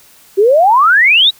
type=exponential sweep; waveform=sine; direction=up; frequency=374.7 to 3951 Hz; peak=-5 dBFS; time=0.37-1.31 s; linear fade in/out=20 ms; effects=white hiss -44 dBFS RMS until 1.39 s